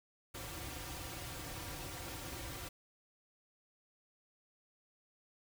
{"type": "noise with comb filter", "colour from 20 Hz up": "pink", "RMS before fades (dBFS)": -45, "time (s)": [0.34, 2.69], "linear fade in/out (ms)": 10, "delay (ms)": 4.7, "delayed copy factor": -0.9, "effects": []}